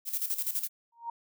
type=noise with tremolo; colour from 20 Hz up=violet; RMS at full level=-30 dBFS; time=0.05-0.69 s; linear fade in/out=50 ms; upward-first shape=square; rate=12 Hz; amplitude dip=70%
type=tone with exponential growth; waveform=sine; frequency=932.3 Hz; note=A#5; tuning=in tune; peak=-30 dBFS; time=0.92-1.1 s; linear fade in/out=5 ms; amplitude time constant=38 ms
effects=none